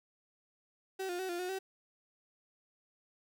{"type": "tone with pitch steps", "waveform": "35% pulse", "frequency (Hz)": [381.7, 353.7, 376.3, 348.3, 363.5, 382.3], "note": ["G4", "F4", "F#4", "F4", "F#4", "G4"], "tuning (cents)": [-46, 22, 29, -5, -31, -43], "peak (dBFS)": -34, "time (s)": [0.99, 1.59], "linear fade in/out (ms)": 10, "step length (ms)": 100, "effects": []}